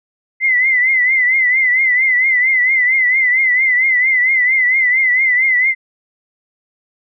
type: tone with vibrato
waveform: sine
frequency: 2041 Hz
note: C7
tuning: 44 cents flat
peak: -10 dBFS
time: 0.4-5.75 s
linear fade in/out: 50 ms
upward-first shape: triangle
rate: 4.4 Hz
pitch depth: 93 cents each way
effects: none